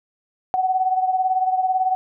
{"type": "beating tone pair", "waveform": "sine", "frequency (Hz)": [746, 764], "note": ["F#5", "G5"], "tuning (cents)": [14, -45], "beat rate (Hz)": 18, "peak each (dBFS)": [-18, -24], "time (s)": [0.54, 1.95], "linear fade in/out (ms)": 0, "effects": []}